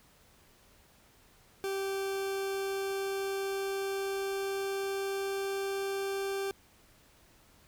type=tone with pitch glide; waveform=40% pulse; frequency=390 to 392.3 Hz; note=G4 to G4; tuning=-9 to +1 cents; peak=-31 dBFS; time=1.64-6.51 s; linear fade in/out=0 ms; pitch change=+10 cents; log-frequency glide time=2-5.71 s; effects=pink hiss -62 dBFS RMS until 7.67 s